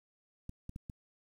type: clicks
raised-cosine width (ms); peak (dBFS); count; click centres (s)
5; -30; 4; 0.494 / 0.694 / 0.761 / 0.898
effects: 10-bit